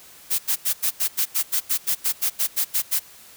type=noise bursts; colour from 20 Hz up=blue; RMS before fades=-21 dBFS; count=16; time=0.3-2.997 s; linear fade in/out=20 ms; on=87 ms; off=87 ms; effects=white hiss -47 dBFS RMS until 3.36 s